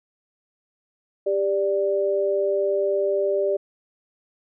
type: tone pair together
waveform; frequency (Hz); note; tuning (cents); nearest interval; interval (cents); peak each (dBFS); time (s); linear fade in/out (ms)
sine; 396.5 / 587.3; G4 / D5; +20 / 0; perfect fifth; 680; -22; 1.26-3.57; 10
effects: none